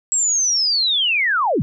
sine linear sweep, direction down, 7730 to 99.4 Hz, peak -15 dBFS, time 0.12-1.62 s, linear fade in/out 0 ms, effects none

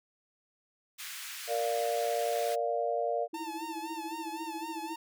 pink high-pass noise, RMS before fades -42 dBFS, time 0.98-2.56 s, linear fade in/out 20 ms, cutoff 1500 Hz, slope 24 dB/octave
sine chord, Bb major, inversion none, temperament equal, 466.2 / 587.3 / 698.5 Hz, Bb4 / D5 / F5, 0 / 0 / 0 cents, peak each -33 / -33 / -32 dBFS, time 1.47-3.28 s, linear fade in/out 50 ms
sine tone with tremolo, 325.9 Hz, E4, 20 cents flat, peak -35 dBFS, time 3.33-4.96 s, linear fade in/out 5 ms, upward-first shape sine, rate 14 Hz, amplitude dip 95%
45% pulse tone with vibrato, 886 Hz, A5, 12 cents sharp, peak -38 dBFS, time 3.34-4.96 s, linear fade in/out 5 ms, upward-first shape sine, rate 3.9 Hz, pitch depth 71 cents each way
effects none

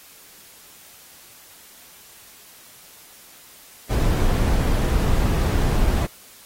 brown noise, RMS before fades -19 dBFS, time 3.89-6.07 s, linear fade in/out 20 ms, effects white hiss -47 dBFS RMS until 6.45 s + AAC 48 kbps

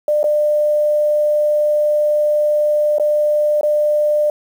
sine tone with dropouts, 598 Hz, D5, 31 cents sharp, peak -12 dBFS, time 0.08-4.3 s, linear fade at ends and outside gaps 2 ms, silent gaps 0.231-0.241 / 2.984-2.997 / 3.611-3.631 s, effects 7-bit

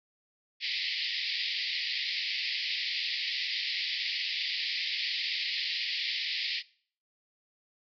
white band-pass noise, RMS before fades -33 dBFS, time 0.6-6.63 s, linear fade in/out 50 ms, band 1900 to 5000 Hz, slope 96 dB/octave, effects noise-tail reverb RT60 0.5 s tail -21 dB re dry

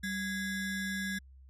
square ring-modulated tone, 925 Hz, A#5, 14 cents flat, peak -31 dBFS, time 0.03-1.19 s, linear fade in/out 10 ms, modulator 731 Hz, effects added 66 Hz sine -52 dBFS peak until 1.49 s + resampled to 32000 Hz

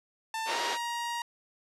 sawtooth tone with pitch glide, 891 to 944 Hz, A5 to A#5, +22 to +22 cents, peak -28 dBFS, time 0.34-1.22 s, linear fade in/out 2 ms, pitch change +100 cents, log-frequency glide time 0.45-0.59 s
pink band-pass noise, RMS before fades -34 dBFS, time 0.45-0.78 s, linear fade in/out 50 ms, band 390 to 5800 Hz, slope 24 dB/octave
effects low-pass 10000 Hz 12 dB/octave

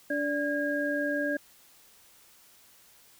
sine tone cluster, 290.1 / 584 / 1630 Hz, D4 / D5 / G#6, -21 / -10 / -33 cents, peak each -31 dBFS, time 0.1-1.37 s, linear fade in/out 5 ms, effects white hiss -58 dBFS RMS until 3.19 s

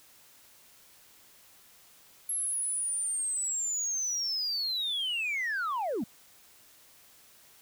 sine linear sweep, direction down, 11250 to 182.5 Hz, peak -27 dBFS, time 2.29-6.04 s, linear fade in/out 5 ms, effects tanh soft clip ceiling -27 dBFS + white hiss -58 dBFS RMS until 7.61 s

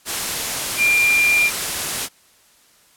sine tone in noise, 2391 Hz, D7, 30 cents sharp, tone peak -13 dBFS, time 0.77-1.51 s, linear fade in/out 50 ms, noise white, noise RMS -23 dBFS, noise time 0.05-2.09 s, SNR +7 dB, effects white hiss -54 dBFS RMS until 2.96 s + low-pass 12000 Hz 12 dB/octave

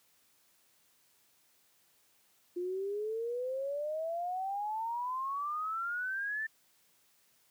sine exponential sweep, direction up, 349.2 to 1789 Hz, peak -33 dBFS, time 2.56-6.47 s, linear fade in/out 10 ms, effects white hiss -69 dBFS RMS until 7.5 s + high-pass 80 Hz 12 dB/octave

